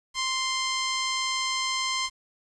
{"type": "tone", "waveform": "10% pulse", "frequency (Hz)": 1046.5, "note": "C6", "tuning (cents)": 0, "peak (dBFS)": -17, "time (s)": [0.14, 2.1], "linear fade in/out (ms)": 50, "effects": ["resampled to 22050 Hz", "8-bit"]}